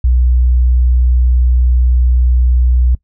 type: tone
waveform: sine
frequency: 61.74 Hz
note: B1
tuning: in tune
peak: -6 dBFS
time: 0.04-2.95 s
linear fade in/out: 5 ms
effects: noise-tail reverb RT60 0.1 s tail -21 dB re dry + tanh soft clip ceiling -3 dBFS